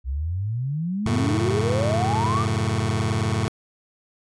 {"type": "exponential sweep", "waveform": "sine", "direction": "up", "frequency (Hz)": [61.74, 1252], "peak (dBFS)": -23, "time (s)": [0.04, 2.46], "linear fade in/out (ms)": 50}
{"type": "chord", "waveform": "sawtooth", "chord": "F# minor", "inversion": "none", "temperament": "just", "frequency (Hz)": [92.5, 111, 138.75], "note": ["F#2", "A2", "C#3"], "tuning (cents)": [0, 16, 2], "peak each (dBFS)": [-22, -19, -24], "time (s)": [1.06, 3.48], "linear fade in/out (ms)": 0}
{"effects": ["resampled to 22050 Hz"]}